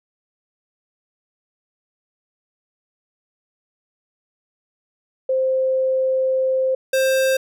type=tone pair in turn; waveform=sine / square; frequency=523 / 527.9 Hz; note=C5 / C5; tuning=-1 / +15 cents; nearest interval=unison; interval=16 cents; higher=second; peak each=-16 dBFS; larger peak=neither; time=5.29-6.75 / 6.93-7.37 s; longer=first; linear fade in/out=5 ms; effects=none